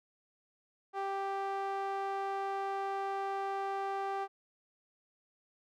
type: tone with band-pass filter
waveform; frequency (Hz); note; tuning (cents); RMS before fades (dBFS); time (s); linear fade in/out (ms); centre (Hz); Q
sawtooth; 392.2; G4; +1; -36; 0.93-4.28; 50; 860; 1.8
effects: none